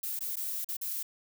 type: noise with dropouts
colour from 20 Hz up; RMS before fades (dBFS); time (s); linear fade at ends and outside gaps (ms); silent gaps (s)
violet; -35; 0.03-1.03; 5; 0.192-0.207 / 0.358-0.367 / 0.646-0.687 / 0.768-0.813
effects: none